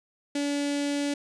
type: tone with notch filter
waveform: sawtooth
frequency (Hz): 286.4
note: D4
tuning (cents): -43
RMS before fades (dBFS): -28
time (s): 0.35-1.14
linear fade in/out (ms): 5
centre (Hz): 1100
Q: 0.96
effects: resampled to 22050 Hz

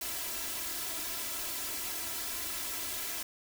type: noise with comb filter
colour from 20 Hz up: white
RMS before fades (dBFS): -37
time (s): 0.01-3.23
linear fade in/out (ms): 5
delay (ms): 3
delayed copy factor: +0.85
effects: none

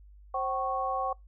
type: tone cluster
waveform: sine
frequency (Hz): 529 / 765 / 1102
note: C5 / G5 / C#6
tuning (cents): +19 / -42 / -11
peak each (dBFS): -35 / -31 / -32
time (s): 0.34-1.13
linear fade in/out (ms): 5
effects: noise-tail reverb RT60 0.2 s tail -26 dB re dry + added 50 Hz sine -50 dBFS peak until 1.27 s

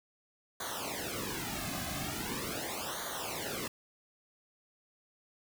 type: noise with flanger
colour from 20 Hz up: pink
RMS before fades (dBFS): -38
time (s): 0.6-3.68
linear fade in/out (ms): 5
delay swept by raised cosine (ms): 0.38 to 2.18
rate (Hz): 0.41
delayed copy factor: -1
effects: none

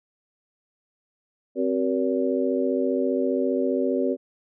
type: harmonic tone with a mistuned harmonic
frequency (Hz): 95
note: F#2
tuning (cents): +46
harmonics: 3 / 4 / 5 / 6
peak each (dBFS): -25 / -26 / -27 / -28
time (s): 1.55-4.17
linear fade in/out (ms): 50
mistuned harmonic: 3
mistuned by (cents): -140
effects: none

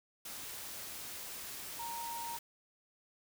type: tone in noise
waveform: sine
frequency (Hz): 932.3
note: A#5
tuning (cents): 0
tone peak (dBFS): -40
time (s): 1.79-2.37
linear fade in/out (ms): 5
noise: white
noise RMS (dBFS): -45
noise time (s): 0.25-2.39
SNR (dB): +2
effects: none

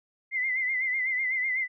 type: tone with vibrato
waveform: sine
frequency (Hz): 2057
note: C7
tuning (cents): -30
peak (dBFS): -25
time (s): 0.31-1.68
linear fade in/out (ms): 50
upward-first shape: sine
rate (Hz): 8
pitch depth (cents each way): 62
effects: none

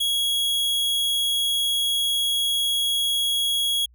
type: tone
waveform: 45% pulse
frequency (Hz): 3322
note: G#7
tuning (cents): 0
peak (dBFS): -20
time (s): 0-3.86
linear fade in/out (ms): 10
effects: added 60 Hz sine -51 dBFS peak until 3.94 s

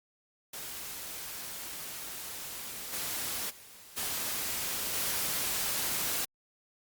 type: noise with level steps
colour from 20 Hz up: white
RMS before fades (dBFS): -41 / -35 / -52 / -34 / -32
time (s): 0.53-6.25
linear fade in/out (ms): 5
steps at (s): 2.92 / 3.49 / 3.96 / 4.93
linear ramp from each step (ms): 20
effects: Opus 48 kbps

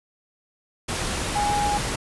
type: tone in noise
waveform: sine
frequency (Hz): 825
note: G#5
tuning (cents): -12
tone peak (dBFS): -21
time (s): 1.35-1.78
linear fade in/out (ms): 10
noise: pink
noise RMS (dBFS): -27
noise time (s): 0.88-1.96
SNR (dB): +3
effects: resampled to 24000 Hz

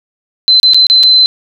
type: tone with dropouts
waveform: sine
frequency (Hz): 4061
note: B7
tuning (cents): +48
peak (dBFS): -3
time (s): 0.48-1.26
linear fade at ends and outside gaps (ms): 0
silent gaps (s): 0.599-0.631 / 0.735-0.745 / 0.868-0.899 / 1.031-1.035
effects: none

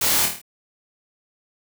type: noise with echo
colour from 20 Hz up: white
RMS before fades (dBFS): -21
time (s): 0.01-0.26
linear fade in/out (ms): 5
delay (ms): 26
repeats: 6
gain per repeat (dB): -4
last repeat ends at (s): 0.416
effects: none

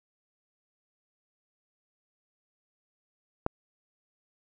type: click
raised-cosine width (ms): 1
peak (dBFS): -12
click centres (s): 3.464
effects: none

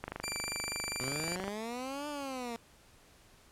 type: click train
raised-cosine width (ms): 0.5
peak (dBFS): -22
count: 37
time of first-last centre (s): 0.04-1.48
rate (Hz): 25
type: tone with vibrato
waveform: 15% pulse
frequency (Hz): 2349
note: D7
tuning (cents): 0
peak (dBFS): -29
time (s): 0.23-1.36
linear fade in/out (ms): 10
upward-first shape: sine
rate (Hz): 4.5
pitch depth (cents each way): 11
type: linear two-way sweep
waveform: 15% pulse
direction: up then down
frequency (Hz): 123.47 to 298.4 to 228.3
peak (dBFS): -31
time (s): 1.01-2.56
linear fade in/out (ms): 0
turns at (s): 2.08
effects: pink hiss -61 dBFS RMS until 3.51 s + low-pass 12000 Hz 12 dB/octave

